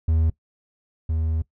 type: tone pair in turn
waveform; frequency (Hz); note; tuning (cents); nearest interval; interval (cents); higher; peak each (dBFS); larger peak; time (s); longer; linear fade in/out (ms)
triangle; 80.4 / 80.02; E2 / D#2; -43 / +49; unison; 8; first; -15 / -19; first; 0.08-0.3 / 1.09-1.42; second; 5
effects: noise-tail reverb RT60 0.1 s tail -19 dB re dry